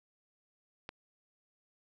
click, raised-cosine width 0.3 ms, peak -25 dBFS, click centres 0.891 s, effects none

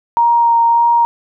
sine tone with vibrato, 935 Hz, A#5, 5 cents sharp, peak -8 dBFS, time 0.17-1.05 s, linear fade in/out 0 ms, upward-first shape sine, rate 1.7 Hz, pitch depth 11 cents each way, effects none

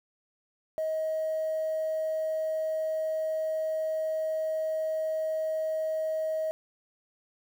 sine tone, 632 Hz, D#5, 27 cents sharp, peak -26 dBFS, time 0.78-6.51 s, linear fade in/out 0 ms, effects tanh soft clip ceiling -24 dBFS + 9-bit

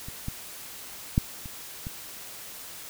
clicks, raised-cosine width 5 ms, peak -26 / -19 / -8 / -27 / -22 dBFS, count 5, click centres 0.085 / 0.284 / 1.179 / 1.458 / 1.869 s, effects white hiss -42 dBFS RMS until 2.89 s

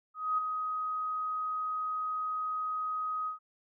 sine tone with ADSR envelope, 1257 Hz, D#6, 17 cents sharp, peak -25 dBFS, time 0.14-3.39 s, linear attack 240 ms, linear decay 9 ms, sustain -6 dB, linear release 120 ms, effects none

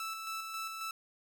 sawtooth tone with tremolo, 1318.5 Hz, E6, in tune, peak -33 dBFS, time 0-0.91 s, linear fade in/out 2 ms, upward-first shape square, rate 3.7 Hz, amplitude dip 35%, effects none

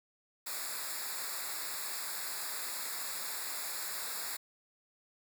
white noise with comb filter, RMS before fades -39 dBFS, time 0.46-4.37 s, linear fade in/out 10 ms, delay 0.33 ms, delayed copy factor -0.95, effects none

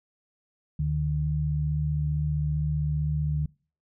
sine tone pair together, 75 / 150.38 Hz, D2 / D3, +37 / +41 cents, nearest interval octave, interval 1204 cents, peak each -29 / -25 dBFS, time 0.79-3.46 s, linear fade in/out 5 ms, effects noise-tail reverb RT60 0.4 s tail -24 dB re dry

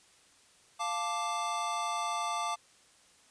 square chord, D minor, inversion first, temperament equal, 698.5 / 880 / 1174.7 Hz, F5 / A5 / D6, 0 / 0 / 0 cents, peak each -38 / -37 / -35 dBFS, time 0.79-2.56 s, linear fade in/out 20 ms, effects white hiss -62 dBFS RMS until 3.3 s + resampled to 22050 Hz

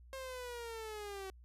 sawtooth linear sweep, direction down, 536 to 378.4 Hz, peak -39 dBFS, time 0.13-1.3 s, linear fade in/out 0 ms, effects added 60 Hz sine -55 dBFS peak until 1.44 s + resampled to 32000 Hz

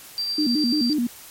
sine tone with tremolo, 4699 Hz, D8, in tune, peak -22 dBFS, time 0.18-0.93 s, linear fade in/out 0 ms, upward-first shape triangle, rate 9.6 Hz, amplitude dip 30%
sine tone with vibrato, 269 Hz, C4, 48 cents sharp, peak -19 dBFS, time 0.38-1.07 s, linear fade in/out 5 ms, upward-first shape square, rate 5.8 Hz, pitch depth 200 cents each way
effects white hiss -43 dBFS RMS until 1.3 s + MP3 64 kbps

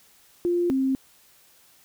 sine tone pair in turn, 349.2 / 265.9 Hz, F4 / C4, 0 / +28 cents, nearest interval perfect fourth, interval 472 cents, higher first, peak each -20 dBFS, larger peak neither, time 0.45-0.7 / 0.7-0.95 s, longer neither, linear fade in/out 0 ms, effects white hiss -57 dBFS RMS until 1.84 s

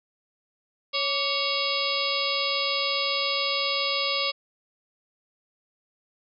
harmonic tone with a mistuned harmonic, 554.4 Hz, C#5, in tune, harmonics 1 / 2 / 4 / 5 / 6 / 7 / 8 / 9, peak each -32 / -32 / -32 / -32 / -32 / -32 / -32 / -32 dBFS, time 0.93-4.32 s, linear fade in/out 20 ms, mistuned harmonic 2, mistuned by +71 cents, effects none

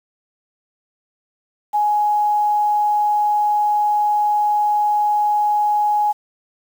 sine tone with quantisation, 836 Hz, G#5, 11 cents sharp, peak -14 dBFS, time 1.73-6.13 s, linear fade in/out 20 ms, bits 7, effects none

